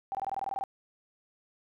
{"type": "tone bursts", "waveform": "sine", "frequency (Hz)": 783, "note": "G5", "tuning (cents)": -2, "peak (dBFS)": -30, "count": 11, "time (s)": [0.12, 0.638], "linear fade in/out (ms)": 0, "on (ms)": 28, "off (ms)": 21, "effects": []}